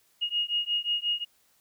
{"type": "beating tone pair", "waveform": "sine", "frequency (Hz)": [2864, 2869.6], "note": ["F7", "F7"], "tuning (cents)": [43, 46], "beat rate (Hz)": 5.6, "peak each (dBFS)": -29, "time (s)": [0.21, 1.25], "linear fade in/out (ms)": 20, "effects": ["white hiss -66 dBFS RMS until 1.6 s"]}